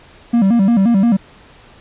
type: tone with vibrato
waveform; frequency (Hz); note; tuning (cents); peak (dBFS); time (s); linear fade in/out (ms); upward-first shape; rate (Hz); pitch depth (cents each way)
triangle; 213.5; G#3; +48; -7; 0.33-1.17; 10; square; 5.7; 170
effects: pink hiss -44 dBFS RMS until 1.8 s + resampled to 8000 Hz